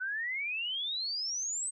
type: exponential sweep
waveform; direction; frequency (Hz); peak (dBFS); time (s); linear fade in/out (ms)
sine; up; 1480 to 8372; -32; 0-1.71; 20
effects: none